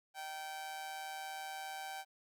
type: tone with amplitude modulation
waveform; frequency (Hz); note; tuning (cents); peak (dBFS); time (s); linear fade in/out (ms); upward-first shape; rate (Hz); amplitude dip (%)
sawtooth; 775; G5; -20; -36; 0.14-2.05; 50; sine; 157; 55
effects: 13-bit